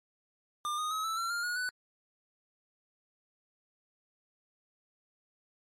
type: tone with pitch steps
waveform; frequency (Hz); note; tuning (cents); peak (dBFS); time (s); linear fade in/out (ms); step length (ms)
square; 1200 / 1238 / 1277.2 / 1317.7 / 1359.5 / 1402.5 / 1447 / 1492.8; D6 / D#6 / D#6 / E6 / F6 / F6 / F#6 / F#6; +37 / -9 / +45 / -1 / -47 / +7 / -39 / +15; -32; 0.65-1.69; 0; 130
effects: low-pass 12000 Hz 12 dB/octave + MP3 64 kbps